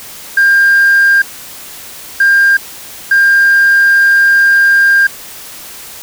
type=tone bursts at uneven times; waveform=sine; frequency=1600 Hz; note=G6; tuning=35 cents sharp; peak=-3 dBFS; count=3; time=0.37-1.22 / 2.2-2.57 / 3.11-5.07 s; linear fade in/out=5 ms; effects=tanh soft clip ceiling -2 dBFS + white hiss -30 dBFS RMS until 6.02 s